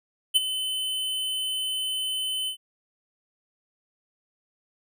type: tone with ADSR envelope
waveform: square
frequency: 3040 Hz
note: F#7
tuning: 46 cents sharp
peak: -15 dBFS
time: 0.34-2.57 s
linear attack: 23 ms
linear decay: 24 ms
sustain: -12 dB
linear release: 93 ms
effects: none